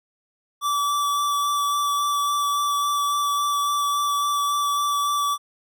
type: tone with vibrato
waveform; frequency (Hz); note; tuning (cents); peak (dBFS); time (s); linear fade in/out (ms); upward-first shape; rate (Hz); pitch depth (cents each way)
square; 1156; D6; -28; -21; 0.61-5.38; 50; sine; 3.6; 11
effects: none